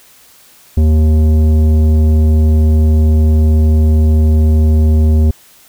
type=tone with tanh clipping; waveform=triangle; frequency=77.78 Hz; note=D#2; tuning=in tune; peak=-8 dBFS; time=0.77-5.31 s; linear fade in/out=5 ms; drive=16 dB; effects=white hiss -44 dBFS RMS until 5.68 s